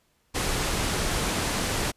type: low-pass noise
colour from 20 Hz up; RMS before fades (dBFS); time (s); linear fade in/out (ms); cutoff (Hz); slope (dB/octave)
pink; -27; 0.34-1.92; 20; 11000; 24
effects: pink hiss -68 dBFS RMS until 1.96 s + resampled to 32000 Hz